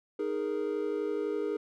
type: chord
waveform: triangle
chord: D# suspended fourth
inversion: none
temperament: just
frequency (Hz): 311.1 / 414.8 / 466.7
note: D#4 / G#4 / A#4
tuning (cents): 0 / -2 / +2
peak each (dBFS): -34 / -30 / -33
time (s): 0.19-1.57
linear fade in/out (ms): 5
effects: none